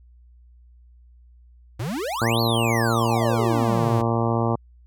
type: exponential two-way sweep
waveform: square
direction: up then down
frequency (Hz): 98 to 4536 to 98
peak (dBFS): -26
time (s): 1.79-4.02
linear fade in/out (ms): 10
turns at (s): 2.41
type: harmonic tone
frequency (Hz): 115.7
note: A#2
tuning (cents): -13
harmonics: 1 / 2 / 3 / 4 / 5 / 6 / 7 / 8 / 9 / 10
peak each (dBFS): -23 / -26 / -28 / -29 / -30 / -31 / -31 / -32 / -33 / -33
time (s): 2.21-4.56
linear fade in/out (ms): 10
effects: added 60 Hz sine -48 dBFS peak until 4.86 s